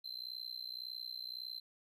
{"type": "tone with amplitude modulation", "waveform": "triangle", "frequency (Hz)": 4100, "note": "C8", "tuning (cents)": -36, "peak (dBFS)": -37, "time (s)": [0.04, 1.6], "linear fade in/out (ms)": 10, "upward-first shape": "sine", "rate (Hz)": 61.8, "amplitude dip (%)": 95, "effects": []}